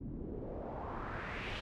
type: noise with low-pass filter sweep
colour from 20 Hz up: pink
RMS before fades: -42 dBFS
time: 0-1.61 s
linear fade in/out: 20 ms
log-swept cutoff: 230 to 3200 Hz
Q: 2.2
effects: none